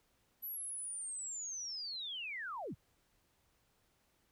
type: linear sweep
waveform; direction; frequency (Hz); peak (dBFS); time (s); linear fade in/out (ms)
sine; down; 11980 to 57.8; -40; 0.42-2.75; 20
effects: pink hiss -75 dBFS RMS until 4.31 s